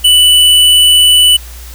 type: tone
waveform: square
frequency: 2974 Hz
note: F#7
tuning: 8 cents sharp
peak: -4 dBFS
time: 0.04-1.37 s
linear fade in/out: 10 ms
effects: added 60 Hz sine -27 dBFS peak until 1.74 s + white hiss -34 dBFS RMS until 1.74 s